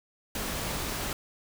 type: noise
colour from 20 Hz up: pink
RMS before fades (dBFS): -33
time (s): 0.35-1.13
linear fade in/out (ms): 2
effects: none